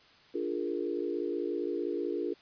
sine chord, Bb dominant seventh, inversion first, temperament equal, 293.7 / 349.2 / 415.3 / 466.2 Hz, D4 / F4 / Ab4 / Bb4, 0 / 0 / 0 / 0 cents, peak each -37 / -34 / -36 / -38 dBFS, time 0.34-2.34 s, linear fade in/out 10 ms, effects white hiss -59 dBFS RMS until 2.41 s + resampled to 11025 Hz

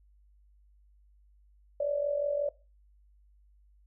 sine tone with amplitude modulation, 578 Hz, D5, 28 cents flat, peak -24 dBFS, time 1.8-2.49 s, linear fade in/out 5 ms, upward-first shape sine, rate 45.6 Hz, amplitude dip 65%, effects noise-tail reverb RT60 0.3 s tail -19 dB re dry + added 50 Hz sine -59 dBFS peak until 3.86 s

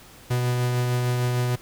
45% pulse tone with tremolo, 123.5 Hz, B2, in tune, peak -20 dBFS, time 0.3-1.56 s, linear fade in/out 10 ms, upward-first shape triangle, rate 6.6 Hz, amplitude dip 25%, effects pink hiss -48 dBFS RMS until 1.61 s

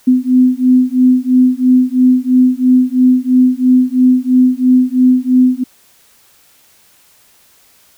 sine beating tone pair, 252.3 / 255.3 Hz, B3 / C4, +37 / -42 cents, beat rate 3 Hz, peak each -10 / -10 dBFS, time 0.07-5.64 s, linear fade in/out 10 ms, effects white hiss -49 dBFS RMS until 7.97 s

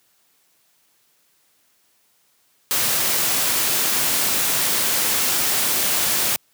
white noise, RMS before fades -20 dBFS, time 2.71-6.36 s, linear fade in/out 0 ms, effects white hiss -62 dBFS RMS until 6.53 s + high-pass 100 Hz 12 dB/octave

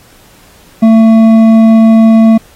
sine tone with hard clipping, 223.6 Hz, A3, 28 cents sharp, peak -3 dBFS, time 0.82-2.38 s, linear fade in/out 10 ms, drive 7 dB, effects pink hiss -42 dBFS RMS until 2.55 s + AAC 48 kbps

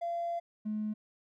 triangle tone pair in turn, 685 / 213.4 Hz, F5 / G#3, -34 / +47 cents, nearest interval octave + minor sixth, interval 2019 cents, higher first, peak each -28 dBFS, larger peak neither, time 0.01-0.4 / 0.65-0.94 s, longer first, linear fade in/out 20 ms, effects tanh soft clip ceiling -29 dBFS

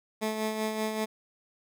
15% pulse tone with tremolo, 217.4 Hz, A3, 21 cents flat, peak -21 dBFS, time 0.21-1.06 s, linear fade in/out 20 ms, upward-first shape sine, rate 5.2 Hz, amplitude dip 45%, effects none

